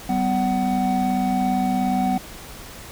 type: tone cluster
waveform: triangle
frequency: 193.2 / 250.6 / 750 Hz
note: G3 / B3 / F#5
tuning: -25 / +25 / +23 cents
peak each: -21 dBFS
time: 0.09-2.18 s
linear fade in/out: 5 ms
effects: added 50 Hz sine -46 dBFS peak until 2.91 s + pink hiss -39 dBFS RMS until 2.91 s